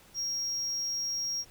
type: tone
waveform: triangle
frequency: 5600 Hz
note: F8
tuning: 4 cents sharp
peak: -29 dBFS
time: 0.14-1.45 s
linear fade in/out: 50 ms
effects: pink hiss -57 dBFS RMS until 1.5 s